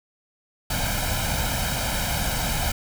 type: noise with comb filter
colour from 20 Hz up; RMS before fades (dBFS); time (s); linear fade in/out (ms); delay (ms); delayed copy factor
pink; -25; 0.7-2.72; 5; 1.3; +0.75
effects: none